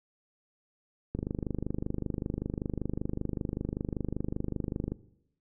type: click train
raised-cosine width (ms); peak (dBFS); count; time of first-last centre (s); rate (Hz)
3; -19; 96; 1.15-4.92; 25.2
effects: noise-tail reverb RT60 0.8 s tail -18 dB re dry